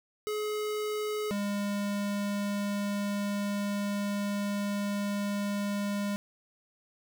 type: tone pair in turn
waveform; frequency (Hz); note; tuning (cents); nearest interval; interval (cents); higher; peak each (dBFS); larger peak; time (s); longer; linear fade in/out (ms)
square; 423.8 / 203; G#4 / G#3; +35 / -39; octave + minor second; 1274; first; -31 / -30; second; 0.27-1.31 / 1.31-6.16; second; 0
effects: none